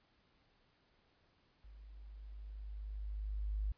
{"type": "tone with level ramp", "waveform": "sine", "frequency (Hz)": 51.4, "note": "G#1", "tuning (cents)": -17, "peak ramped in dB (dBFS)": [-53, -33], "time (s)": [1.64, 3.72], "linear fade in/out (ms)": 5, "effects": ["pink hiss -73 dBFS RMS until 3.77 s", "resampled to 11025 Hz"]}